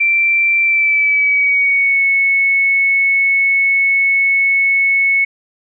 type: tone with pitch glide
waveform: sine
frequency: 2349 to 2204 Hz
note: D7 to C#7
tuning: 0 to -11 cents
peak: -10 dBFS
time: 0-5.25 s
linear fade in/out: 10 ms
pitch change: -111 cents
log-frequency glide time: 0.62-2.03 s
effects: none